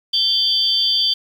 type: tone cluster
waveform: sine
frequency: 3147 / 3470 / 4628 Hz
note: G7 / A7 / D8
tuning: +6 / -25 / -26 cents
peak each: -19 dBFS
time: 0.13-1.14 s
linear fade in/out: 10 ms
effects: 7-bit